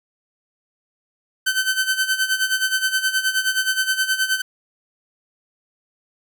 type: tone with tremolo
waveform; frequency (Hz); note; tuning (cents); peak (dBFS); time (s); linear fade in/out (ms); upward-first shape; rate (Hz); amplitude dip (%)
sawtooth; 1533; G6; -39; -12; 1.46-4.42; 10; sine; 9.5; 75
effects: none